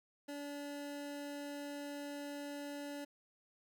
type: tone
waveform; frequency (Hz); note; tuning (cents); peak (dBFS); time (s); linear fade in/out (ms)
25% pulse; 287.6; D4; -36; -39; 0.28-3.05; 10
effects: none